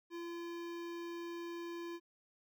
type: tone with notch filter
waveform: square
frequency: 341.4 Hz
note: F4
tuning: 39 cents flat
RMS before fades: -44 dBFS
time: 0.1-2 s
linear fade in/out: 50 ms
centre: 9800 Hz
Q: 0.56
effects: none